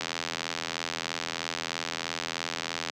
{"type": "click train", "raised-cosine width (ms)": 0.2, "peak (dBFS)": -12, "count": 241, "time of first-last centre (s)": [0.01, 2.898], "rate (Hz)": 83.1, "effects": ["high-pass 200 Hz 12 dB/octave"]}